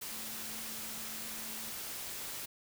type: tone in noise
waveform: sine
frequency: 220.9 Hz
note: A3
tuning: 7 cents sharp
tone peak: -53 dBFS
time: 0.11-1.71 s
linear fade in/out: 10 ms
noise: white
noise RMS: -42 dBFS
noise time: 0.01-2.46 s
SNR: -14 dB
effects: none